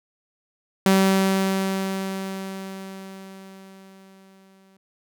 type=tone with exponential decay; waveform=sawtooth; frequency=192.2 Hz; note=G3; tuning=34 cents flat; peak=-10 dBFS; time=0.86-4.77 s; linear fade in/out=2 ms; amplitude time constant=850 ms; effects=none